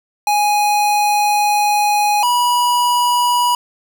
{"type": "tone pair in turn", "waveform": "square", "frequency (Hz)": [830.6, 973.5], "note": ["G#5", "B5"], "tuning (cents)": [0, -25], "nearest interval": "minor third", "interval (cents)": 275, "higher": "second", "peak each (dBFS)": -13, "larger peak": "neither", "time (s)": [[0.27, 2.23], [2.23, 3.55]], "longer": "first", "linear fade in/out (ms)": 2, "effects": []}